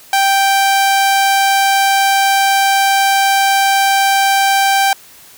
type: tone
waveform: sawtooth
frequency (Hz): 784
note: G5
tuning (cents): 0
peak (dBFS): -6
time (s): 0.13-4.93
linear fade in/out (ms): 2
effects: white hiss -41 dBFS RMS until 5.37 s

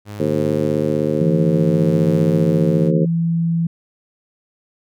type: tone with tremolo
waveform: sawtooth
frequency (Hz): 103.83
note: G#2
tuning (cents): 0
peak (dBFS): -23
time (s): 0.05-2.92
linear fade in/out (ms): 50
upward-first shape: triangle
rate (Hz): 0.59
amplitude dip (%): 60
type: harmonic tone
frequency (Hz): 76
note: D#2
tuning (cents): -40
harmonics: 2 / 3 / 4 / 5 / 6 / 7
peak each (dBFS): -23 / -23 / -23 / -23 / -23 / -23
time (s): 0.19-3.06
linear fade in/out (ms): 20
type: tone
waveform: sine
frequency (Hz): 166.9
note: E3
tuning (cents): +22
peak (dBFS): -15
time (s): 1.21-3.67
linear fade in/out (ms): 5
effects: none

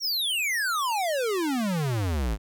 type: exponential sweep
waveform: square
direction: down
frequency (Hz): 5770 to 49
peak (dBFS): -25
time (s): 0-2.38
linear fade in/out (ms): 50
effects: none

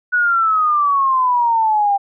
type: exponential sweep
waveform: sine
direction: down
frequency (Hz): 1480 to 790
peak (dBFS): -12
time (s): 0.12-1.98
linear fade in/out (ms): 20
effects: none

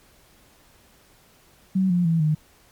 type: tone with pitch steps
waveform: sine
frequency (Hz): 189.1 / 176.44 / 164.62 / 153.6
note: F#3 / F3 / E3 / D#3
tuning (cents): +38 / +18 / -2 / -22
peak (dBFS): -17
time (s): 1.75-2.35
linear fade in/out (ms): 10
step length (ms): 150
effects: pink hiss -56 dBFS RMS until 2.71 s + MP3 96 kbps

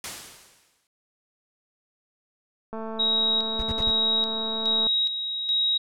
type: noise with exponential decay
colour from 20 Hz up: white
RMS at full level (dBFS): -31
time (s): 0.04-0.87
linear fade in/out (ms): 1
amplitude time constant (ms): 180
type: click train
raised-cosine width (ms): 1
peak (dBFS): -22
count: 476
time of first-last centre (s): 2.73-4.87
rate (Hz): 222
type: tone with tremolo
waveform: sine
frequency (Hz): 3809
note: A#7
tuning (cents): +37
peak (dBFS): -20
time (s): 2.99-5.78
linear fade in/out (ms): 10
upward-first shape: square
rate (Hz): 1.2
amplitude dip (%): 55
type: noise bursts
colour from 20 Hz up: brown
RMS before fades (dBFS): -29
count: 4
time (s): 3.59-3.908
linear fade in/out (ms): 2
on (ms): 36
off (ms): 58
effects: low-pass 10000 Hz 12 dB/octave

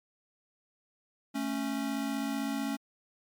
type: tone pair together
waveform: square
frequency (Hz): 220 / 275.6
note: A3 / C#4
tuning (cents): 0 / -10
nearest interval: major third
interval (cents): 390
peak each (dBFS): -36 / -33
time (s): 1.34-2.77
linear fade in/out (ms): 20
effects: MP3 96 kbps

